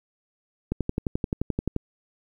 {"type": "click train", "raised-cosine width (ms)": 3, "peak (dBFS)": -12, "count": 13, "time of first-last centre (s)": [0.72, 1.763], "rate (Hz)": 11.5, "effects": ["9-bit"]}